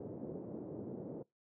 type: band-pass noise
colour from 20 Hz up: white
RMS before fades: -45 dBFS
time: 0-1.23 s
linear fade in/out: 5 ms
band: 110 to 470 Hz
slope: 24 dB/octave
effects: noise-tail reverb RT60 0.2 s tail -24 dB re dry